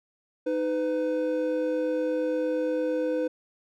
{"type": "tone pair together", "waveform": "triangle", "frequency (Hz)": [311.1, 502.3], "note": ["D#4", "B4"], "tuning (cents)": [0, 29], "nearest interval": "minor sixth", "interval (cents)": 829, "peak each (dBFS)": [-27, -24], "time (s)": [0.46, 3.28], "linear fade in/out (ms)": 10, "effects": []}